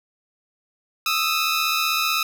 15% pulse tone pair together, 1244.5 / 1320.2 Hz, D#6 / E6, 0 / +2 cents, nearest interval minor second, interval 102 cents, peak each -17 / -16 dBFS, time 1.06-2.23 s, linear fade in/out 2 ms, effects none

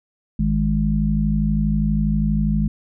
harmonic tone, 52.4 Hz, G#1, 16 cents sharp, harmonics 1 / 3 / 4, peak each -21 / -21 / -20 dBFS, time 0.39-2.68 s, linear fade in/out 5 ms, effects none

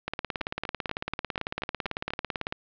two click trains, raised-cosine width 0.3 ms, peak -13 / -16 dBFS, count 45 / 8, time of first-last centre 0.08-2.524 / 0.41-2.105 s, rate 18 / 4.13 Hz, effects low-pass 4000 Hz 12 dB/octave

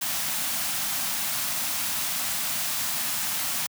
white band-stop noise, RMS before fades -28 dBFS, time 0.01-3.67 s, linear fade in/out 10 ms, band 300 to 600 Hz, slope 48 dB/octave, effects high-pass 100 Hz 12 dB/octave

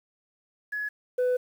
sine tone pair in turn, 1691 / 499.6 Hz, G#6 / B4, +31 / +20 cents, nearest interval octave + major sixth, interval 2111 cents, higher first, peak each -28 / -19 dBFS, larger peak second, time 0.72-0.89 / 1.18-1.37 s, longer second, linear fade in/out 10 ms, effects tanh soft clip ceiling -21 dBFS + 9-bit

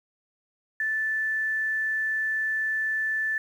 sine tone with quantisation, 1756 Hz, A6, 4 cents flat, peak -24 dBFS, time 0.8-3.38 s, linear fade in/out 2 ms, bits 9, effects none

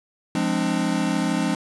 square chord, D half-diminished seventh, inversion first, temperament equal with one note detuned, 174.61 / 207.7 / 261.6 / 299.7 Hz, F3 / Ab3 / C4 / D4, 0 / 0 / 0 / +35 cents, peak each -27 dBFS, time 0.35-1.55 s, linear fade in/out 2 ms, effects resampled to 24000 Hz

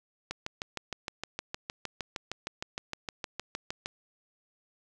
click train, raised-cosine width 0.2 ms, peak -17 dBFS, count 24, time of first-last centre 0.31-3.859 s, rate 6.48 Hz, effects none

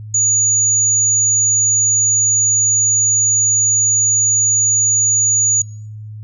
sine tone, 6750 Hz, G#8, 27 cents sharp, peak -11 dBFS, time 0.14-5.62 s, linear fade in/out 5 ms, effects noise-tail reverb RT60 0.6 s tail -24 dB re dry + added 107 Hz sine -28 dBFS peak until 6.23 s

